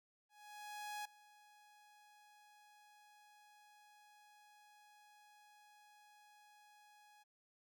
sawtooth tone with ADSR envelope, 835 Hz, G#5, 9 cents sharp, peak -39 dBFS, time 0.29-7.24 s, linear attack 760 ms, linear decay 6 ms, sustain -21 dB, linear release 20 ms, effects none

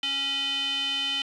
square tone with band-pass filter, 276.2 Hz, C#4, 6 cents flat, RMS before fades -28 dBFS, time 0.03-1.22 s, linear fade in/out 2 ms, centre 3100 Hz, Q 7.2, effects resampled to 24000 Hz + 9-bit

